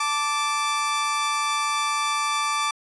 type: tone pair together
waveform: sawtooth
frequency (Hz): 879 / 1170.8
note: A5 / D6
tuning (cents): -2 / -6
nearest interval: perfect fourth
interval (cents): 496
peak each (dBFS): -26 / -19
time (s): 0-2.71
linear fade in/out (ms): 5
effects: resampled to 24000 Hz